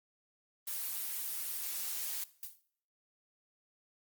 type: noise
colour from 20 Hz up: blue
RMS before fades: -38 dBFS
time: 0.67-2.24 s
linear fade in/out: 5 ms
type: noise with exponential decay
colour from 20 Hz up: violet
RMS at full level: -39 dBFS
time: 2.43-2.63 s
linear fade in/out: 1 ms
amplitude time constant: 42 ms
effects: noise-tail reverb RT60 0.6 s tail -19 dB re dry + Opus 24 kbps